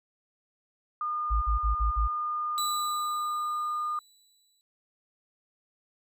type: tone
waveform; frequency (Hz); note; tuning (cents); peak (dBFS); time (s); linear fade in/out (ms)
sine; 1216; D#6; -40; -28; 1.01-3.99; 2
type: tone bursts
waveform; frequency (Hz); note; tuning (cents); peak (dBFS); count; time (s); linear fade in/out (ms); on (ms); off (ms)
sine; 55; A1; 0; -23; 5; 1.3-2.08; 20; 120; 45
type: tone with exponential decay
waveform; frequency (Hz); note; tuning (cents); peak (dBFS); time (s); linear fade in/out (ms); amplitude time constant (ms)
25% pulse; 3951; B7; 0; -25; 2.58-4.61; 0; 440
effects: none